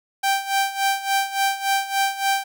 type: tone with tremolo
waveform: sawtooth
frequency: 784 Hz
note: G5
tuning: in tune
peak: -13 dBFS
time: 0.23-2.44 s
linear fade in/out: 10 ms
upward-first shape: sine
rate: 3.5 Hz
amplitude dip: 80%
effects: none